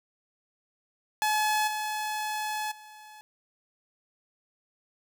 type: tone with level steps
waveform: sawtooth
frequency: 854 Hz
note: G#5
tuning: 48 cents sharp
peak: -20 / -26 / -43 dBFS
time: 1.22-3.21 s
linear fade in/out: 0 ms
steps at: 1.67 / 2.71 s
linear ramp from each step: 10 ms
effects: none